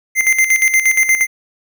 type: tone with tremolo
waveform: square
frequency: 2082 Hz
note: C7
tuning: 9 cents flat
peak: -9 dBFS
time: 0.15-1.27 s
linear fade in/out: 50 ms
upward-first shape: square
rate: 8.5 Hz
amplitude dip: 65%
effects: none